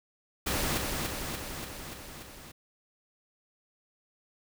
pink noise with echo, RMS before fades -30 dBFS, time 0.46-0.78 s, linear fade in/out 10 ms, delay 290 ms, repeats 6, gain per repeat -3 dB, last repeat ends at 2.52 s, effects none

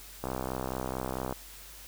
click train, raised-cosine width 1 ms, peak -19 dBFS, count 71, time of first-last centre 0.24-1.325 s, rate 64.5 Hz, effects added 49 Hz sine -52 dBFS peak until 1.87 s + white hiss -49 dBFS RMS until 1.87 s

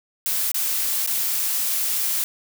blue noise with dropouts, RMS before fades -23 dBFS, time 0.26-2.24 s, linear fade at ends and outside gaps 0 ms, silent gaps 0.517-0.544 / 1.063-1.074 s, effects none

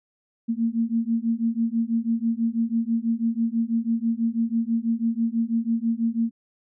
sine beating tone pair, 226.4 / 232.5 Hz, A3 / A#3, +50 / -4 cents, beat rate 6.1 Hz, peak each -24 dBFS, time 0.48-6.31 s, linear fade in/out 20 ms, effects none

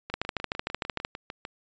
two click trains, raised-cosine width 0.3 ms, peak -12 / -20 dBFS, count 13 / 10, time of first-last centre 0.14-1.049 / 0.1-1.451 s, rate 13.2 / 6.66 Hz, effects resampled to 16000 Hz

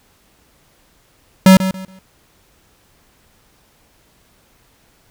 square tone with echo, 188.9 Hz, F#3, 36 cents sharp, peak -4 dBFS, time 1.46-1.57 s, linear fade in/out 2 ms, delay 140 ms, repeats 3, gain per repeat -12 dB, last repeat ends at 1.99 s, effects pink hiss -55 dBFS RMS until 5.1 s

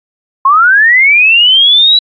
sine linear sweep, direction up, 1046.5 to 3951 Hz, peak -3 dBFS, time 0.45-1.99 s, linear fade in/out 5 ms, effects AAC 64 kbps

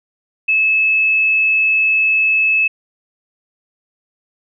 sine tone, 2600 Hz, E7, 24 cents flat, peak -11 dBFS, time 0.48-2.68 s, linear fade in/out 10 ms, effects none

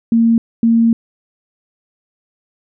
sine tone bursts at uneven times, 229.6 Hz, A#3, 26 cents flat, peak -8 dBFS, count 2, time 0.12-0.38 / 0.63-0.93 s, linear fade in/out 2 ms, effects none

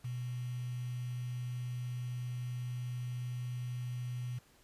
sine tone with quantisation, 123.47 Hz, B2, in tune, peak -36 dBFS, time 0.04-4.39 s, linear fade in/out 10 ms, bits 9, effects pink hiss -65 dBFS RMS until 4.63 s + resampled to 32000 Hz

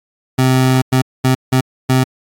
25% pulse tone bursts at uneven times, 129.7 Hz, C3, 15 cents flat, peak -6 dBFS, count 5, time 0.38-0.82 / 0.92-1.02 / 1.24-1.35 / 1.52-1.61 / 1.89-2.04 s, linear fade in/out 10 ms, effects AAC 48 kbps

